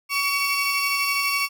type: tone cluster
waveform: 30% pulse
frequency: 1130 / 2248 / 2713 Hz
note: C#6 / C#7 / E7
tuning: +33 / +24 / +49 cents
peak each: -23 dBFS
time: 0.09-1.49 s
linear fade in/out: 50 ms
effects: none